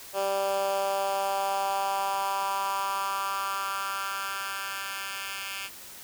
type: tone with high-pass filter sweep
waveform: 10% pulse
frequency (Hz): 196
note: G3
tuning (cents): 0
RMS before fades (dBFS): -30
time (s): 0.13-5.7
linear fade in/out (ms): 50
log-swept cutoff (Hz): 520 to 2100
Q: 3
effects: white hiss -45 dBFS RMS until 6.03 s